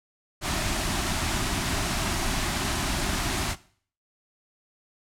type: band-stop noise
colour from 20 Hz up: pink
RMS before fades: -27 dBFS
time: 0.41-3.56 s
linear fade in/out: 50 ms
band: 400 to 580 Hz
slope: 96 dB/octave
effects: noise-tail reverb RT60 0.5 s tail -18 dB re dry + low-pass 10000 Hz 12 dB/octave